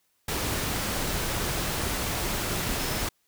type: tone in noise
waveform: sine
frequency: 5220 Hz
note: E8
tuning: 18 cents flat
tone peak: -40 dBFS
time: 2.79-3.01 s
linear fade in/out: 5 ms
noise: pink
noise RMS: -29 dBFS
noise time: 0.28-3.09 s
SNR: -14 dB
effects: white hiss -71 dBFS RMS until 3.27 s